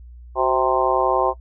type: harmonic tone with a mistuned harmonic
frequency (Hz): 130.81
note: C3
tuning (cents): 0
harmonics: 3 / 4 / 5 / 6 / 7 / 8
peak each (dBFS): -23 / -23 / -23 / -23 / -23 / -23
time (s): 0.35-1.34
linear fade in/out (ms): 50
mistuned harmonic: 3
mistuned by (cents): -73
effects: noise-tail reverb RT60 0.1 s tail -19 dB re dry + added 60 Hz sine -38 dBFS peak until 1.4 s